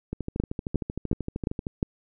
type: two click trains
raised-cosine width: 3 ms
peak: -11 / -17 dBFS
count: 5 / 21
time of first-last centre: 0.4-1.829 / 0.13-1.668 s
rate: 2.8 / 13 Hz
effects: none